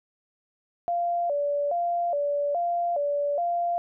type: tone with vibrato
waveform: sine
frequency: 632 Hz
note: D#5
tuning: 27 cents sharp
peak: -23 dBFS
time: 0.88-3.78 s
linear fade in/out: 0 ms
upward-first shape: square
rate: 1.2 Hz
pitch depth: 160 cents each way
effects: none